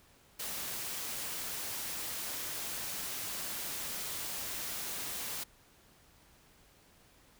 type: noise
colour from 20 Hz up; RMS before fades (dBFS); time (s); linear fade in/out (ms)
white; -39; 0.39-5.44; 10
effects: pink hiss -63 dBFS RMS until 7.39 s